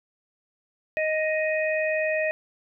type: harmonic tone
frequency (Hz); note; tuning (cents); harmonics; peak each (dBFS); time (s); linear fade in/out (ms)
624; D#5; +5; 1 / 3 / 4; -24 / -29 / -30; 0.97-2.31; 0
effects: none